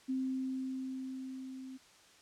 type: tone with level ramp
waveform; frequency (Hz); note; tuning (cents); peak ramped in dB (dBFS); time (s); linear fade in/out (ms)
sine; 261.6; C4; 0; -31 to -44; 0.08-1.78; 20
effects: white hiss -61 dBFS RMS until 2.21 s + low-pass 7000 Hz 12 dB/octave